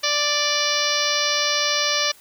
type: harmonic tone with a mistuned harmonic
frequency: 587.3 Hz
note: D5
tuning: in tune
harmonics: 1 / 2 / 3 / 4 / 5 / 6 / 7 / 8 / 9 / 10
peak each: -28 / -28 / -28 / -28 / -28 / -28 / -28 / -28 / -28 / -28 dBFS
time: 0.03-2.12 s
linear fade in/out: 10 ms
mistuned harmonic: 10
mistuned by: -24 cents
effects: white hiss -50 dBFS RMS until 2.2 s